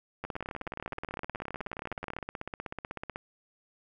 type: two click trains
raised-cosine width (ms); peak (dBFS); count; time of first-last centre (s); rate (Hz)
0.5; -21 / -22; 48 / 38; 0.24-3.159 / 0.25-2.187; 16.1 / 19.1
effects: none